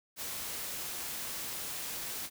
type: noise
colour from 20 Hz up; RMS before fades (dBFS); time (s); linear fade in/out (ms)
white; -39; 0.16-2.3; 50
effects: none